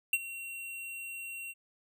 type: tone with ADSR envelope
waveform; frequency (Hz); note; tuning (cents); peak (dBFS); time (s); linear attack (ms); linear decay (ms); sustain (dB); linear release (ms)
square; 2739; F7; -34; -23; 0.13-1.54; 3; 42; -17; 37
effects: none